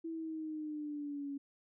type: exponential sweep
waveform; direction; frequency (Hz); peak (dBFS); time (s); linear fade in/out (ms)
sine; down; 329.6 to 278.5; -38; 0.04-1.38; 10
effects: none